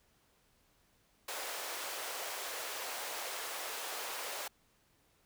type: high-pass noise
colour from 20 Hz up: pink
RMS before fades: -41 dBFS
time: 1.28-4.48 s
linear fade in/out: 5 ms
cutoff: 480 Hz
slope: 24 dB/octave
effects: pink hiss -71 dBFS RMS until 5.25 s